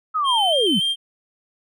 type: linear sweep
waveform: sine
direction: down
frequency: 1307 to 147.2 Hz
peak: -18 dBFS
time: 0.14-0.8 s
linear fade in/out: 20 ms
type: tone with vibrato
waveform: triangle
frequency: 3136 Hz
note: G7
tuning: in tune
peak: -17 dBFS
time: 0.24-0.96 s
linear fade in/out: 50 ms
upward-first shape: square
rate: 3.5 Hz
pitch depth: 28 cents each way
effects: none